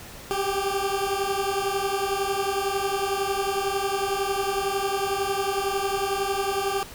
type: beating tone pair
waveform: 20% pulse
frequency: 388.3 / 399.3 Hz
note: G4 / G4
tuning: -16 / +32 cents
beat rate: 11 Hz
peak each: -22 dBFS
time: 0.31-6.83 s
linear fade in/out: 0 ms
effects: pink hiss -42 dBFS RMS until 6.94 s